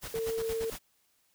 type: noise with tremolo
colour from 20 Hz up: white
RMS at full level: -44 dBFS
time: 0.01-0.79 s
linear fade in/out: 20 ms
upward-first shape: triangle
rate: 4.5 Hz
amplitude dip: 55%
type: noise bursts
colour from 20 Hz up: pink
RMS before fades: -41 dBFS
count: 7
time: 0.03-0.767 s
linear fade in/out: 10 ms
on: 53 ms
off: 61 ms
type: tone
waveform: sine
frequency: 451.7 Hz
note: A4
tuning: 45 cents sharp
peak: -30 dBFS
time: 0.14-0.7 s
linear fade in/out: 2 ms
effects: white hiss -71 dBFS RMS until 1.34 s